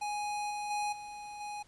square tone with level steps, 830.6 Hz, G#5, in tune, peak -34 / -36 / -32 / -43 / -39 dBFS, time 0.01-1.63 s, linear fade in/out 10 ms, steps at 0.5 / 0.7 / 0.92 / 1.4 s, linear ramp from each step 10 ms, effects pink hiss -64 dBFS RMS until 1.67 s + resampled to 24000 Hz

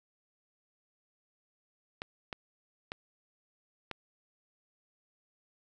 clicks, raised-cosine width 0.3 ms, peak -21 dBFS, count 4, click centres 2.019 / 2.328 / 2.919 / 3.913 s, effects none

